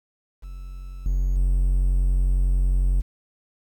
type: tone with level steps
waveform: triangle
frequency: 45.51 Hz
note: F#1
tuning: 28 cents flat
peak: -31 / -17 / -15 dBFS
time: 0.42-3.02 s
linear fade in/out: 20 ms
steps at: 1.06 / 1.36 s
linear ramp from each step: 2 ms
effects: 9-bit